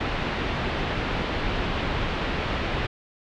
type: low-pass noise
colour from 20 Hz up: pink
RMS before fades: -27 dBFS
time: 0-2.87 s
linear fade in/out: 10 ms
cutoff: 3500 Hz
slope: 24 dB/octave
effects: none